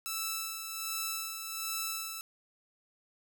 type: tone with tremolo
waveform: 5% pulse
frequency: 1318.5 Hz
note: E6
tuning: in tune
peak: -21 dBFS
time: 0.06-2.21 s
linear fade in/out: 0 ms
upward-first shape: sine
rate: 1.3 Hz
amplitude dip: 50%
effects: none